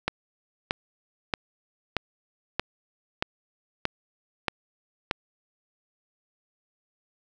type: click train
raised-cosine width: 0.3 ms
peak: -8 dBFS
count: 9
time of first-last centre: 0.08-5.111 s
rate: 1.59 Hz
effects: none